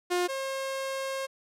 sawtooth tone pair in turn, 356.1 / 536.9 Hz, F4 / C5, +34 / +45 cents, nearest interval perfect fifth, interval 711 cents, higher second, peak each -21 / -27 dBFS, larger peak first, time 0.1-0.28 / 0.28-1.27 s, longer second, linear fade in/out 20 ms, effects low-pass 12000 Hz 12 dB/octave

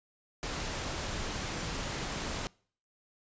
pink noise, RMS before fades -36 dBFS, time 0.43-2.47 s, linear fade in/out 0 ms, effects noise-tail reverb RT60 0.5 s tail -25 dB re dry + resampled to 16000 Hz

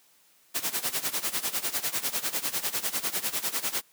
white noise with tremolo, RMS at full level -27 dBFS, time 0.54-3.82 s, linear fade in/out 20 ms, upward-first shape sine, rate 10 Hz, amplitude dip 85%, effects white hiss -62 dBFS RMS until 3.92 s + high-pass 150 Hz 12 dB/octave

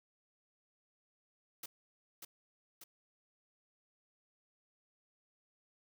white noise with echo, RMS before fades -45 dBFS, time 1.63-1.66 s, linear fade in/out 5 ms, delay 590 ms, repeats 2, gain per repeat -4 dB, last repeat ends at 2.84 s, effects none

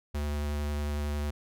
square tone with vibrato, 73.5 Hz, D2, 2 cents sharp, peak -30 dBFS, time 0.14-1.31 s, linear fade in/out 10 ms, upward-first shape triangle, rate 11 Hz, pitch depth 13 cents each way, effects none

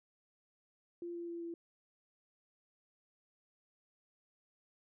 sine tone with pitch steps, 345.3 / 342.7 / 340.2 / 337.6 Hz, F4 / F4 / F4 / E4, -20 / -33 / -45 / +41 cents, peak -40 dBFS, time 1.02-1.54 s, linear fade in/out 2 ms, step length 130 ms, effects none

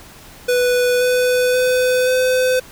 square tone with pitch steps, 493.9 / 499.1 / 504.3 / 509.5 Hz, B4 / B4 / B4 / C5, 0 / +18 / +36 / -46 cents, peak -14 dBFS, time 0.48-2.6 s, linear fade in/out 10 ms, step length 530 ms, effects pink hiss -41 dBFS RMS until 2.71 s

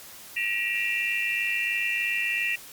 sine tone cluster, 1910 / 2389 / 2662 / 2765 Hz, A#6 / D7 / E7 / F7, +42 / +29 / +16 / -18 cents, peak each -30 dBFS, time 0.36-2.56 s, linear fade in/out 10 ms, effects white hiss -45 dBFS RMS until 2.72 s + Opus 48 kbps

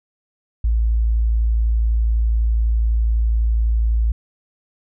sine tone, 56 Hz, A1, 31 cents sharp, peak -14 dBFS, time 0.64-4.12 s, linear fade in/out 5 ms, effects none

